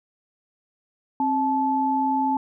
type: tone pair together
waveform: sine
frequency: 266.5 / 867.9 Hz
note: C4 / A5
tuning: +32 / -24 cents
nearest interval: octave + minor sixth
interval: 2044 cents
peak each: -24 / -21 dBFS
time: 1.2-2.37 s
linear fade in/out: 2 ms
effects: none